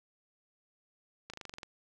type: slowing click train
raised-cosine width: 0.2 ms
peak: -26 dBFS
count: 9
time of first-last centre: 1.3-1.632 s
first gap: 36 ms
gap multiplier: 1.04
effects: none